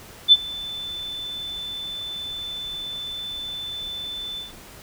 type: tone with ADSR envelope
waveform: sine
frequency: 3520 Hz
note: A7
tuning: in tune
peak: -6 dBFS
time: 0.28-4.53 s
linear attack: 42 ms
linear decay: 39 ms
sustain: -23 dB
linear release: 150 ms
effects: pink hiss -44 dBFS RMS until 4.82 s